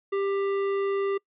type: tone with tanh clipping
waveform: triangle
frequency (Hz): 395.2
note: G4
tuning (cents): +14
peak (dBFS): -26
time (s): 0.12-1.18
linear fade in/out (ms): 10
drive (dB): 18
effects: noise-tail reverb RT60 0.1 s tail -26 dB re dry + resampled to 8000 Hz